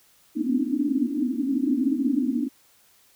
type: band-pass noise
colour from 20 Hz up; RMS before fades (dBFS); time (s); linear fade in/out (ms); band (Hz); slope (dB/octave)
white; -24; 0.35-2.49; 20; 240 to 300; 96
effects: white hiss -59 dBFS RMS until 3.15 s